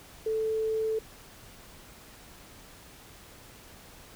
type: tone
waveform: sine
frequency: 440 Hz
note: A4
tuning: in tune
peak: -26 dBFS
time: 0.26-0.99 s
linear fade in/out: 5 ms
effects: pink hiss -51 dBFS RMS until 4.15 s